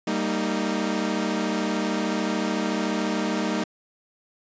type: chord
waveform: sawtooth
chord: Eb major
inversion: first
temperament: equal with one note detuned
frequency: 196 / 229.6 / 311.1 Hz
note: G3 / Bb3 / Eb4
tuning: 0 / -26 / 0 cents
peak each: -24 dBFS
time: 0.07-3.64 s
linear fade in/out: 5 ms
effects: resampled to 16000 Hz